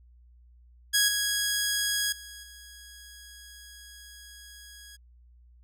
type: tone with level steps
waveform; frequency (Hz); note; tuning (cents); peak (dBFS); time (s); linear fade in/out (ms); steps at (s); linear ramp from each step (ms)
10% pulse; 1658; G#6; -3; -12 / -17 / -34 / -38; 0.93-4.97; 20; 1.08 / 2.12 / 2.43; 5
effects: added 60 Hz sine -53 dBFS peak until 5.63 s